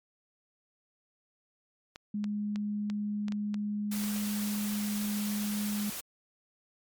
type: clicks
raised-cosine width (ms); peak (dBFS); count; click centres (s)
0.2; -25; 9; 1.959 / 2.242 / 2.559 / 2.9 / 3.283 / 3.322 / 3.543 / 4.038 / 4.163
type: tone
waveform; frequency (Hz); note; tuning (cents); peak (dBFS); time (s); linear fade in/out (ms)
sine; 207.7; G#3; 0; -30; 2.14-5.9; 5
type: noise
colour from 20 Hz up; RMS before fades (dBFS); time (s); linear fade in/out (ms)
white; -39; 3.91-6.01; 10
effects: MP3 96 kbps